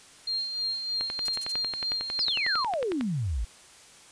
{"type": "tone with tremolo", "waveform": "sine", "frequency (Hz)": 4199, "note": "C8", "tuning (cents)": 5, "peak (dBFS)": -26, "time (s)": [0.27, 2.64], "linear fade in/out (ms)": 5, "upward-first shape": "sine", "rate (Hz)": 3.2, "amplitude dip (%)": 50}
{"type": "click train", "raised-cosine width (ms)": 0.3, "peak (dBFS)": -18, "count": 23, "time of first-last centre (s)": [1.01, 3.01], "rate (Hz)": 11}
{"type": "noise bursts", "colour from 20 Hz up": "violet", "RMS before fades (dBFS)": -32, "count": 4, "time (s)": [1.25, 1.522], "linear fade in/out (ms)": 5, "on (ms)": 32, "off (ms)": 48}
{"type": "exponential sweep", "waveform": "sine", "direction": "down", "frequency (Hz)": [5400, 48.8], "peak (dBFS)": -26, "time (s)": [2.19, 3.45], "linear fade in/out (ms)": 10}
{"effects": ["white hiss -52 dBFS RMS until 4.11 s", "resampled to 22050 Hz"]}